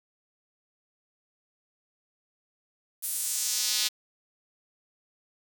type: tone with high-pass filter sweep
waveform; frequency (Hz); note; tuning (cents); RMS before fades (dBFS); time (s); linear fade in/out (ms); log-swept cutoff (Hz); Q
square; 113.6; A#2; -44; -29; 3.02-3.89; 20; 11000 to 3900; 1.6
effects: 8-bit